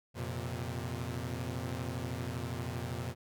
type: chord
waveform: sawtooth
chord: F suspended fourth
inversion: none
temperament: equal with one note detuned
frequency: 87.31 / 118.24 / 130.81 Hz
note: F2 / Bb2 / C3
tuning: 0 / +25 / 0 cents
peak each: -37 / -35 / -37 dBFS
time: 0.14-3.15 s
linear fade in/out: 50 ms
effects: none